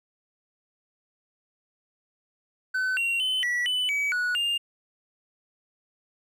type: tone with pitch steps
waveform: triangle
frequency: 1516 / 2750 / 3042 / 1944 / 2996 / 2278 / 1467 / 2807 Hz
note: F#6 / F7 / F#7 / B6 / F#7 / C#7 / F#6 / F7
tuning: +42 / -27 / +47 / -28 / +21 / +47 / -15 / +8 cents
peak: -22 dBFS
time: 2.74-4.58 s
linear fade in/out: 10 ms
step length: 230 ms
effects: none